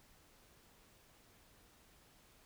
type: silence
effects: pink hiss -66 dBFS RMS until 2.45 s